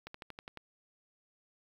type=slowing click train; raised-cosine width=0.3 ms; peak=-28 dBFS; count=7; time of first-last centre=0.07-0.573 s; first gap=74 ms; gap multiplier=1.05; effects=9-bit